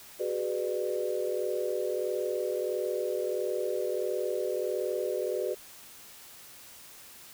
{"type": "chord", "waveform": "sine", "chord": "G# half-diminished seventh", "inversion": "third", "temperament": "just", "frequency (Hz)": [373.8, 415.3, 498.4, 598], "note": ["F#4", "G#4", "B4", "D5"], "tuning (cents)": [18, 0, 16, 31], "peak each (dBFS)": [-33, -35, -33, -35], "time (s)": [0.19, 5.55], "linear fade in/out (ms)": 20, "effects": ["white hiss -50 dBFS RMS until 7.33 s"]}